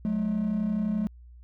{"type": "tone pair together", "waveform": "triangle", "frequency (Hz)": [182.7, 214.4], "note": ["F#3", "A3"], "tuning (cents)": [-22, -45], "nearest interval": "minor third", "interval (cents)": 277, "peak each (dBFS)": [-28, -23], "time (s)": [0.05, 1.07], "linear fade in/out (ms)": 0, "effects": ["tanh soft clip ceiling -18 dBFS", "added 60 Hz sine -46 dBFS peak until 1.43 s"]}